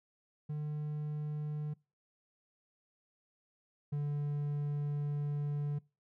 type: tone pair in turn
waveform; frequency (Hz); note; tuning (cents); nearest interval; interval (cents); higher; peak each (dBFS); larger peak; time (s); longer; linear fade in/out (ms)
triangle; 150 / 145.73; D3 / D3; +37 / -13; unison; 50; first; -33 / -30; second; 0.49-1.74 / 3.92-5.79; second; 10
effects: noise-tail reverb RT60 0.3 s tail -24 dB re dry